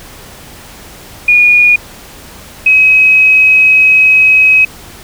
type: tone pair in turn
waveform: sine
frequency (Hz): 2444 / 2543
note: D#7 / D#7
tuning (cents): -32 / +37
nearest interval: minor second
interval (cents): 69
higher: second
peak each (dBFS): -3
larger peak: neither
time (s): 1.28-1.76 / 2.66-4.65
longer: second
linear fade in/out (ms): 5
effects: pink hiss -33 dBFS RMS until 5.03 s